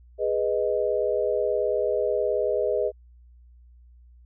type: chord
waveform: sine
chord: G# minor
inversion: none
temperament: equal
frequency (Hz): 415.3 / 493.9 / 622.3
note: G#4 / B4 / D#5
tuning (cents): 0 / 0 / 0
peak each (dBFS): -26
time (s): 0.18-2.92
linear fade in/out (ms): 50
effects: added 60 Hz sine -49 dBFS peak until 4.25 s